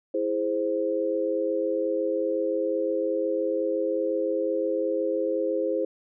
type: chord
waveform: sine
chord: E augmented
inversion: none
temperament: equal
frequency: 329.6 / 415.3 / 523.3 Hz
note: E4 / G#4 / B#4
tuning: 0 / 0 / 0 cents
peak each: -29 / -29 / -26 dBFS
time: 0.14-5.85 s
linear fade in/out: 5 ms
effects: none